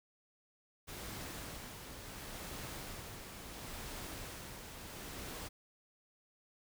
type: noise with tremolo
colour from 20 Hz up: pink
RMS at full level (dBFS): -45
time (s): 0.87-5.49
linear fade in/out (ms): 20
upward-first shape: sine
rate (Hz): 0.72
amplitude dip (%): 40
effects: none